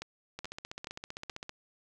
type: two click trains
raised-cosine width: 0.2 ms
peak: -22 / -23 dBFS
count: 4 / 18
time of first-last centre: 0.02-1.297 / 0.39-1.494 s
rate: 2.35 / 15.4 Hz
effects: none